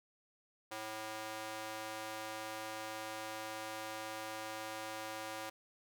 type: tone with high-pass filter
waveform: square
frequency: 109.1 Hz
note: A2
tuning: 14 cents flat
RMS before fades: -44 dBFS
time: 0.71-5.5 s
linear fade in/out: 10 ms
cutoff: 620 Hz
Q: 0.93
effects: none